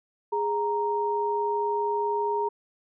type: tone pair together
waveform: sine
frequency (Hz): 413.9 / 932.3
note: G#4 / A#5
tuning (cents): -6 / 0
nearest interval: octave + major second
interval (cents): 1406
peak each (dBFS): -27 / -26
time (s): 0.32-2.49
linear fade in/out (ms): 10
effects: none